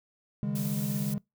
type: chord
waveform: triangle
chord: C# suspended second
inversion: none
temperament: equal with one note detuned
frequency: 138.59 / 155.56 / 204.3 Hz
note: C#3 / D#3 / G#3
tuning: 0 / 0 / -28 cents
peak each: -31 / -33 / -29 dBFS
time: 0.43-1.18 s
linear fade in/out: 0 ms
type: noise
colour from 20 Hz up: blue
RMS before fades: -40 dBFS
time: 0.55-1.14 s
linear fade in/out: 5 ms
effects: noise-tail reverb RT60 0.2 s tail -25 dB re dry